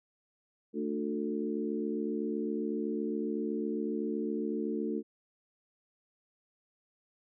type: harmonic tone with a mistuned harmonic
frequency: 73.9 Hz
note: D2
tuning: 11 cents sharp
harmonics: 3 / 4 / 5 / 6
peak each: -35 / -36 / -37 / -38 dBFS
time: 0.73-5.03 s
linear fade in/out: 50 ms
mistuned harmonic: 5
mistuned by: -29 cents
effects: none